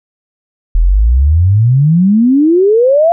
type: exponential sweep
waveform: sine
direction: up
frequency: 38.83 to 698.5 Hz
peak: -5 dBFS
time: 0.75-3.12 s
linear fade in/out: 0 ms
effects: none